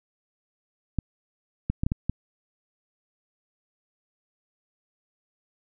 clicks, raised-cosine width 5 ms, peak -12 dBFS, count 6, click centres 0.987 / 1.7 / 1.835 / 1.865 / 1.919 / 2.096 s, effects none

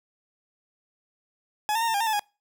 40% pulse tone with pitch steps, 845 / 906 / 924 / 900 / 807 / 910 / 870 / 827 Hz, G#5 / A#5 / A#5 / A5 / G#5 / A#5 / A5 / G#5, +30 / -50 / -16 / +39 / -50 / -42 / -20 / -8 cents, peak -22 dBFS, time 1.69-2.194 s, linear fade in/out 0 ms, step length 63 ms, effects noise-tail reverb RT60 0.3 s tail -26 dB re dry

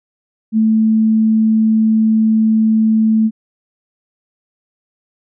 sine tone, 220 Hz, A3, in tune, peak -9 dBFS, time 0.52-3.31 s, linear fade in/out 50 ms, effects none

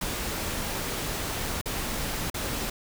pink noise with dropouts, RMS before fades -31 dBFS, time 0.01-2.7 s, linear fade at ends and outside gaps 5 ms, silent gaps 1.614-1.657 / 2.301-2.342 s, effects none

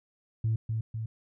sine tone with echo, 111.3 Hz, A2, 20 cents sharp, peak -23 dBFS, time 0.44-0.56 s, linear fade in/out 5 ms, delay 250 ms, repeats 2, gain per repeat -4 dB, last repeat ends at 1.06 s, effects tanh soft clip ceiling -21 dBFS

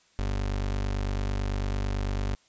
30% pulse tone, 49 Hz, G1, in tune, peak -24 dBFS, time 0.19-2.35 s, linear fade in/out 0 ms, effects white hiss -63 dBFS RMS until 2.48 s + resampled to 16000 Hz

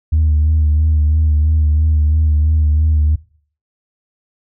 sine tone with vibrato, 76.8 Hz, D#2, 22 cents flat, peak -8 dBFS, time 0.12-3.16 s, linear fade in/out 10 ms, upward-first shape sine, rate 3 Hz, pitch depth 38 cents each way, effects noise-tail reverb RT60 0.5 s tail -22 dB re dry + tanh soft clip ceiling -7 dBFS

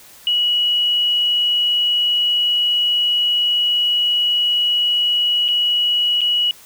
sine tone with dropouts, 2925 Hz, F#7, 21 cents flat, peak -14 dBFS, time 0.27-6.51 s, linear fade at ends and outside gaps 1 ms, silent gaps 5.482-5.486 / 6.208-6.215 s, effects white hiss -44 dBFS RMS until 6.65 s

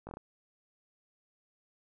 slowing click train, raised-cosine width 1 ms, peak -29 dBFS, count 5, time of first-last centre 0.07-0.171 s, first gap 19 ms, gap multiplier 1.19, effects none

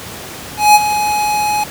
square tone with ADSR envelope, 840 Hz, G#5, 19 cents sharp, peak -3 dBFS, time 0.57-1.64 s, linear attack 180 ms, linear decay 34 ms, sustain -11 dB, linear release 6 ms, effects pink hiss -29 dBFS RMS until 1.7 s + high-pass 80 Hz 12 dB/octave

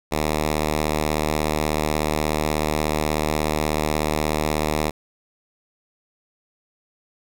5% pulse tone, 76.5 Hz, D#2, 29 cents flat, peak -9 dBFS, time 0.11-4.91 s, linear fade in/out 20 ms, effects none

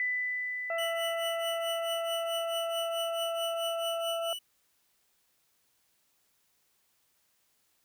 sine tone with exponential decay, 1994 Hz, B6, 16 cents sharp, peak -27 dBFS, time 0-4.01 s, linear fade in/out 1 ms, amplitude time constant 870 ms
harmonic tone, 667 Hz, E5, 20 cents sharp, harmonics 1 / 2 / 4, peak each -31 / -40 / -51 dBFS, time 0.7-4.33 s, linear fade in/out 2 ms
45% pulse tone with tremolo, 2960 Hz, F#7, in tune, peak -32 dBFS, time 0.78-4.39 s, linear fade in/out 5 ms, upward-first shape triangle, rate 4.6 Hz, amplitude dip 90%
effects white hiss -72 dBFS RMS until 7.84 s

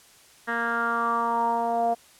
10% pulse tone with low-pass filter sweep, 233.1 Hz, A#3, in tune, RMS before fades -25 dBFS, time 0.47-1.95 s, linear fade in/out 20 ms, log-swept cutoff 1800 to 670 Hz, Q 5.8, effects white hiss -54 dBFS RMS until 2.19 s + low-pass 11000 Hz 12 dB/octave

